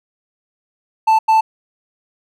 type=tone bursts at uneven times; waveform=triangle; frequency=882 Hz; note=A5; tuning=4 cents sharp; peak=-7 dBFS; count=2; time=1.07-1.19 / 1.28-1.41 s; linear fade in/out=10 ms; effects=none